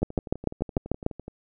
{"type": "two click trains", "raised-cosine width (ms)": 2, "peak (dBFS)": [-24, -9], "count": [16, 8], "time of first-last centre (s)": [[0.02, 1.281], [0.03, 1.064]], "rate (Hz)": [11.9, 6.77], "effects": []}